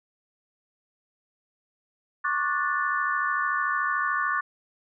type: chord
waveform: sine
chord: D major seventh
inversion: third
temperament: just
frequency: 1101.2 / 1174.7 / 1468.3 / 1762 Hz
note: C#6 / D6 / F#6 / A6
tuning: -12 / 0 / -14 / +2 cents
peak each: -29 dBFS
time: 2.24-4.41 s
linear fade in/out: 10 ms
effects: none